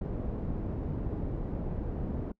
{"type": "low-pass noise", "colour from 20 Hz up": "pink", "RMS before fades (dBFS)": -34, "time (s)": [0.01, 2.32], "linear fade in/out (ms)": 5, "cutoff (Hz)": 410, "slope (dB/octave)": 12, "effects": ["noise-tail reverb RT60 0.1 s tail -24 dB re dry"]}